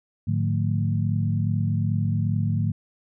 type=tone cluster; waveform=sine; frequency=106.3 / 148.8 / 177.9 / 222.8 Hz; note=G#2 / D3 / F3 / A3; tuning=+41 / +23 / +32 / +22 cents; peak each=-23 / -26 / -30 / -30 dBFS; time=0.27-2.72 s; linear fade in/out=10 ms; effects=none